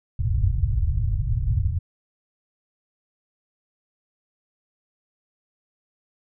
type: low-pass noise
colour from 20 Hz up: white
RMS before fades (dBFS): -22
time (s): 0.19-1.79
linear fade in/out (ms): 5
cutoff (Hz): 120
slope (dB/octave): 48
effects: none